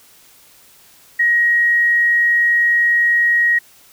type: tone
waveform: sine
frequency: 1890 Hz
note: A#6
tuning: 23 cents sharp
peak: -11 dBFS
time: 1.19-3.59 s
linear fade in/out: 10 ms
effects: white hiss -48 dBFS RMS until 3.92 s